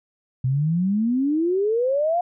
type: exponential sweep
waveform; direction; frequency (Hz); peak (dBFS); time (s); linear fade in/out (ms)
sine; up; 124.7 to 721; -18; 0.44-2.21; 5
effects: none